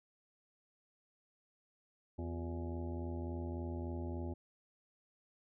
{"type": "harmonic tone with a mistuned harmonic", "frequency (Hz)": 83.5, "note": "E2", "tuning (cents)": 23, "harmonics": [1, 2, 3, 4, 5, 6, 7, 8, 9, 10], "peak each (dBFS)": [-40, -52, -45, -46, -58, -61, -53, -57, -63, -55], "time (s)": [2.18, 4.34], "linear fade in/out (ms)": 10, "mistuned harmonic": 4, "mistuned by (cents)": 87, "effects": []}